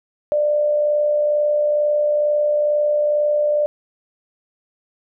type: tone with amplitude modulation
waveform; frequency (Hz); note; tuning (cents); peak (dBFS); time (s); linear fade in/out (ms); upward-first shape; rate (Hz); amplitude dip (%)
sine; 594; D5; +20; -13; 0.32-3.66; 0; sine; 62.2; 35
effects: none